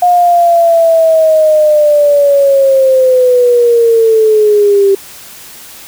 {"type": "linear sweep", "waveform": "sine", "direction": "down", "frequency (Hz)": [717, 390.1], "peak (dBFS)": -4, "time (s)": [0.02, 4.95], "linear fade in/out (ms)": 5, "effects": ["white hiss -32 dBFS RMS until 5.87 s"]}